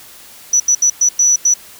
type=tone bursts at uneven times; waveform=sine; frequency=5920 Hz; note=F#8; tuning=in tune; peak=-8 dBFS; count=6; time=0.53-0.6 / 0.68-0.75 / 0.82-0.9 / 1.01-1.09 / 1.19-1.36 / 1.45-1.54 s; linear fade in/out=5 ms; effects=white hiss -39 dBFS RMS until 1.79 s